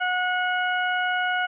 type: harmonic tone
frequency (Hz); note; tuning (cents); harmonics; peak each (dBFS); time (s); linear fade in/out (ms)
729; F#5; -26; 1 / 2 / 3 / 4; -26 / -24 / -34 / -33; 0-1.47; 20
effects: none